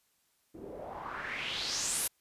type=noise with low-pass filter sweep; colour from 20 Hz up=white; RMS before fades=-37 dBFS; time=0.54-2.08 s; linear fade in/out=10 ms; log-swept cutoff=320 to 12000 Hz; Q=3.6; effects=white hiss -73 dBFS RMS until 2.2 s + resampled to 32000 Hz